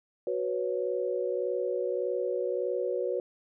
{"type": "chord", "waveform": "sine", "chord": "F# suspended fourth", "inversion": "none", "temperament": "just", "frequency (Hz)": [370, 493.3, 555], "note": ["F#4", "B4", "C#5"], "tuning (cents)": [0, -2, 2], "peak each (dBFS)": [-32, -31, -33], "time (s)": [0.27, 3.2], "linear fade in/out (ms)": 2, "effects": []}